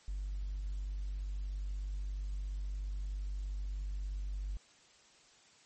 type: tone with hard clipping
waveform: sine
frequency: 48.45 Hz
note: G1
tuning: 20 cents flat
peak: -36 dBFS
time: 0.08-4.57 s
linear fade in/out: 0 ms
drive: 1 dB
effects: white hiss -63 dBFS RMS until 5.65 s + MP3 32 kbps